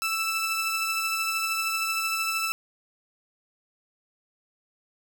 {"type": "tone pair together", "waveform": "sawtooth", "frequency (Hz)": [1325, 2637], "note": ["E6", "E7"], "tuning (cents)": [9, 0], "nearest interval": "octave", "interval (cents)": 1191, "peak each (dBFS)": -25, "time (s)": [0.02, 2.52], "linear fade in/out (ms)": 0, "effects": []}